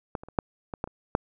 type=clicks; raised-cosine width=1 ms; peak=-16 / -27 / -30 / -8 / -20 / -14 / -28 / -7 dBFS; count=8; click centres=0.152 / 0.235 / 0.286 / 0.388 / 0.738 / 0.841 / 0.875 / 1.151 s; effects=none